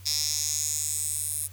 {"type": "tone with high-pass filter sweep", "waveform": "10% pulse", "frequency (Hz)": 150.6, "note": "D3", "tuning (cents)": 44, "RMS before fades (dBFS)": -29, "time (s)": [0.05, 1.48], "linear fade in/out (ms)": 20, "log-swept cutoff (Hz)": [5200, 10000], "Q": 4.3, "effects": ["added 93 Hz sine -44 dBFS peak until 1.52 s", "white hiss -54 dBFS RMS until 1.52 s"]}